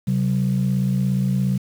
sine tone pair together, 132.81 / 190 Hz, C3 / F#3, +26 / +46 cents, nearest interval tritone, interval 620 cents, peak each -19 dBFS, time 0.07-1.58 s, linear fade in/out 10 ms, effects tanh soft clip ceiling -12 dBFS + 7-bit

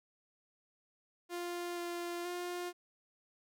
sawtooth tone with pitch steps, 349.5 / 346.8 / 354 Hz, F4 / F4 / F4, +1 / -12 / +23 cents, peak -34 dBFS, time 1.29-2.73 s, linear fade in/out 50 ms, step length 480 ms, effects none

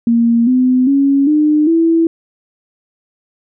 sine tone with pitch steps, 233.1 / 254.2 / 277.2 / 302.3 / 329.7 Hz, A#3 / C4 / C#4 / D#4 / E4, 0 / -50 / 0 / -50 / 0 cents, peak -8 dBFS, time 0.07-2.07 s, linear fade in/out 2 ms, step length 400 ms, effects none

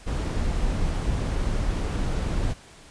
brown noise, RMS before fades -25 dBFS, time 0.06-2.54 s, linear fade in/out 20 ms, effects pink hiss -49 dBFS RMS until 2.9 s + resampled to 22050 Hz

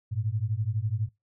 sine beating tone pair, 102.3 / 114.3 Hz, G#2 / A#2, -26 / -34 cents, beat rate 12 Hz, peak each -29 / -29 dBFS, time 0.11-1.09 s, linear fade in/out 20 ms, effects noise-tail reverb RT60 0.2 s tail -22 dB re dry

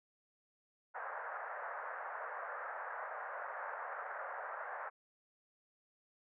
white band-pass noise, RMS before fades -44 dBFS, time 0.94-4.9 s, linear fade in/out 20 ms, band 520 to 1700 Hz, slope 48 dB/octave, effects none

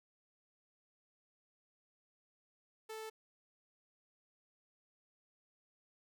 sawtooth tone, 439.1 Hz, A4, 4 cents flat, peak -40 dBFS, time 2.89-3.1 s, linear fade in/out 10 ms, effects none

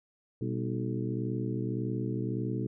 harmonic tone with a mistuned harmonic, 61.74 Hz, B1, in tune, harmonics 2 / 3 / 4 / 5 / 6 / 7, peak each -33 / -37 / -39 / -37 / -40 / -41 dBFS, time 0.41-2.67 s, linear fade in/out 5 ms, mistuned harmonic 3, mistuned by +120 cents, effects none

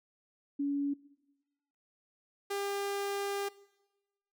sine / sawtooth tone pair in turn, 283.1 / 400.3 Hz, C#4 / G4, +37 / +36 cents, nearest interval tritone, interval 599 cents, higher second, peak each -29 / -29 dBFS, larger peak neither, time 0.59-0.94 / 2.5-3.49 s, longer second, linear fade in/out 10 ms, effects noise-tail reverb RT60 1.0 s tail -20 dB re dry

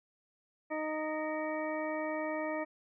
harmonic tone with a mistuned harmonic, 310 Hz, D#4, 6 cents flat, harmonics 1 / 2 / 3 / 4 / 6 / 7, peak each -38 / -36 / -42 / -45 / -43 / -46 dBFS, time 0.7-2.65 s, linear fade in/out 20 ms, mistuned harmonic 7, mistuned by +85 cents, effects none

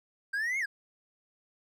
triangle exponential two-way sweep, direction up then down, 1568 to 2212 to 1568 Hz, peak -27 dBFS, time 0.33-0.66 s, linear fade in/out 10 ms, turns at 0.59 s, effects none

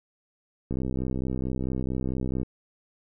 click train, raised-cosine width 3 ms, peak -17 dBFS, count 112, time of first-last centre 0.71-2.431 s, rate 64.5 Hz, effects none

